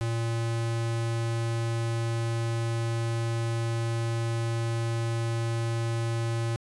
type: tone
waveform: square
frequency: 115.4 Hz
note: A#2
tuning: 17 cents flat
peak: -27 dBFS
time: 0.01-6.56 s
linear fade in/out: 0 ms
effects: resampled to 24000 Hz